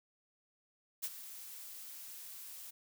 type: noise with ADSR envelope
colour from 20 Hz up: blue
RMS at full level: -36 dBFS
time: 1.02-2.71 s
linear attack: 22 ms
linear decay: 44 ms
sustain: -13 dB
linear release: 11 ms
effects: none